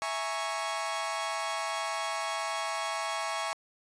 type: chord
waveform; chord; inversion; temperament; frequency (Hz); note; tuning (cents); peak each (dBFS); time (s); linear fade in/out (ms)
sawtooth; A# half-diminished seventh; second; equal; 659.3 / 830.6 / 932.3 / 1108.7; E5 / G#5 / A#5 / C#6; 0 / 0 / 0 / 0; -33 / -33 / -37 / -31; 0.02-3.53; 0
effects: resampled to 22050 Hz